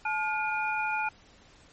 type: tone cluster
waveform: sine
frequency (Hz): 862 / 1425 / 2436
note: A5 / F6 / D#7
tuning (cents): -36 / +34 / -37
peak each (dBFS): -30 / -32 / -32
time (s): 0.05-1.09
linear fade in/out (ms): 5
effects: pink hiss -57 dBFS RMS until 1.72 s + MP3 32 kbps